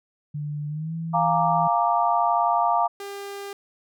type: tone with pitch glide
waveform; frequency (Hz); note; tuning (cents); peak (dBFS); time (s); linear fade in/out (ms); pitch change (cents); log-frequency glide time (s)
sine; 148 to 164.22; D3 to E3; +14 to -6; -27; 0.34-1.68; 10; +180; 0.68-0.94
type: chord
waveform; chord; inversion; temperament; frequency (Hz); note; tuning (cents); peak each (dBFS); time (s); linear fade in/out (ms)
sine; Bb dominant seventh; second; equal with one note detuned; 698.5 / 830.6 / 929.1 / 1174.7; F5 / Ab5 / Bb5 / D6; 0 / 0 / -6 / 0; -22 / -27 / -23 / -25; 1.13-2.88; 20
type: tone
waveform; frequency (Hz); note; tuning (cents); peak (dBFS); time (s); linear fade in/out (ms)
sawtooth; 400; G4; +35; -29; 3-3.53; 2
effects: none